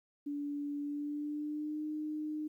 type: tone with pitch glide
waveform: sine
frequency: 288.7 to 305.2 Hz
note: D4 to D#4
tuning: -30 to -33 cents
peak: -35 dBFS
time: 0.26-2.48 s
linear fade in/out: 10 ms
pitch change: +97 cents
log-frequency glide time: 0.81-1.85 s
effects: 12-bit